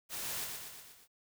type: noise with echo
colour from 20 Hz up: white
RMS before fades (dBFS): -40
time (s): 0.09-0.48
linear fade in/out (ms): 50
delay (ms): 120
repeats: 5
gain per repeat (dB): -4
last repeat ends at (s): 1.08
effects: none